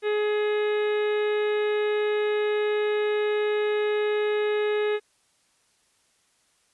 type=harmonic tone; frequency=420.7 Hz; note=G#4; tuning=22 cents sharp; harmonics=1 / 2 / 3 / 4 / 5 / 6 / 7 / 8 / 9; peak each=-22 / -38 / -39 / -36 / -38 / -41 / -45 / -51 / -43 dBFS; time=0.02-5 s; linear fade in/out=50 ms; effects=white hiss -66 dBFS RMS until 6.73 s + resampled to 24000 Hz